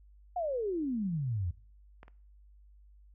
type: exponential sweep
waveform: sine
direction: down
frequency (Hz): 740 to 80.9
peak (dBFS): -30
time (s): 0.36-1.51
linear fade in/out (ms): 5
type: clicks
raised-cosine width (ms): 0.5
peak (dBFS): -34 / -40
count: 2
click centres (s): 2.031 / 2.081
effects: noise-tail reverb RT60 0.5 s tail -21 dB re dry + added 50 Hz sine -55 dBFS peak until 3.14 s